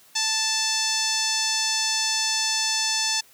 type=tone with low-pass filter; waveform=5% pulse; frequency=880 Hz; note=A5; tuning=in tune; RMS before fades=-24 dBFS; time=0.15-3.21 s; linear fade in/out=10 ms; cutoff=5900 Hz; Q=2.4; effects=white hiss -54 dBFS RMS until 3.33 s + high-pass 80 Hz 12 dB/octave